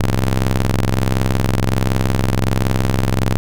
sawtooth ring-modulated tone, 65.41 Hz, C2, in tune, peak -7 dBFS, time 0-3.37 s, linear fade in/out 0 ms, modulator 43.4 Hz, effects none

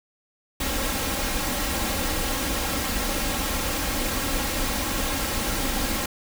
pink noise with comb filter, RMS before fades -26 dBFS, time 0.6-6.06 s, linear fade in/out 5 ms, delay 3.7 ms, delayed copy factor +0.6, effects none

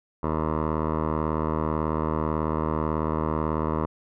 10% pulse tone with low-pass filter, 78.2 Hz, D#2, 9 cents sharp, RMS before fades -26 dBFS, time 0.23-3.86 s, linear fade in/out 5 ms, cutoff 990 Hz, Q 3.1, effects none

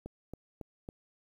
click train, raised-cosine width 2 ms, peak -28 dBFS, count 4, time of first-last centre 0.06-0.889 s, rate 3.62 Hz, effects 10-bit

